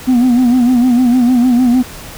sine tone with vibrato, 246.9 Hz, B3, in tune, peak -4 dBFS, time 0.07-1.83 s, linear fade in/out 20 ms, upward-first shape sine, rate 6.6 Hz, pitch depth 78 cents each way, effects tanh soft clip ceiling -6 dBFS + pink hiss -31 dBFS RMS until 2.17 s

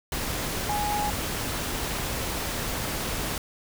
sine tone in noise, 830.6 Hz, G#5, in tune, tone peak -26 dBFS, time 0.69-1.1 s, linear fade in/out 2 ms, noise pink, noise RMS -30 dBFS, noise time 0.12-3.38 s, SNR +1 dB, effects none

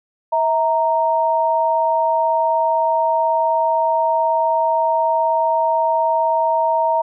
sine tone pair together, 647.9 / 929 Hz, E5 / A#5, -30 / -6 cents, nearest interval tritone, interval 624 cents, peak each -18 / -16 dBFS, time 0.32-7.02 s, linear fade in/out 10 ms, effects none

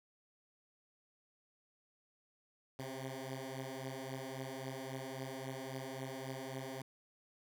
10% pulse beating tone pair, 131.2 / 134.9 Hz, C3 / C#3, +5 / -47 cents, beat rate 3.7 Hz, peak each -36 / -38 dBFS, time 2.79-6.82 s, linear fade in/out 2 ms, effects none

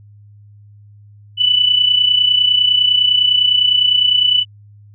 sine tone with amplitude modulation, 2978 Hz, F#7, 11 cents sharp, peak -7 dBFS, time 1.37-4.45 s, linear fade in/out 50 ms, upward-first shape sine, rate 29.9 Hz, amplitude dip 65%, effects added 103 Hz sine -40 dBFS peak until 4.94 s

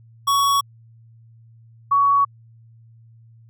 square / sine tone pair in turn, 1119 / 1123.1 Hz, C#6 / C#6, +16 / +22 cents, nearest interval unison, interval 6 cents, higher second, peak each -16 / -13 dBFS, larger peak second, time 0.27-0.61 / 1.91-2.25 s, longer neither, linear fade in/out 10 ms, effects added 114 Hz sine -46 dBFS peak until 3.49 s

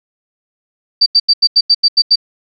sine tone bursts, 4645 Hz, D8, 20 cents flat, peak -5 dBFS, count 9, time 1.01-2.158 s, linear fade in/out 10 ms, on 52 ms, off 85 ms, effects none

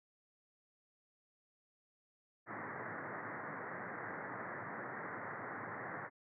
white band-pass noise, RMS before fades -45 dBFS, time 2.46-6.1 s, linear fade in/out 50 ms, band 100 to 2000 Hz, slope 96 dB/octave, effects none

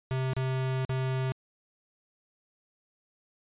square tone with dropouts, 130.81 Hz, C3, in tune, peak -28 dBFS, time 0.11-1.32 s, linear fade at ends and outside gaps 0 ms, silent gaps 0.334-0.366 / 0.85-0.894 s, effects resampled to 8000 Hz

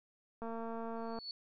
click train, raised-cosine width 1 ms, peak -30 dBFS, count 176, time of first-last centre 0.42-1.188 s, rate 228 Hz
sine tone with exponential growth, 4435 Hz, C#8, in tune, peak -38 dBFS, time 0.96-1.31 s, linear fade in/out 1 ms, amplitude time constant 75 ms
effects none

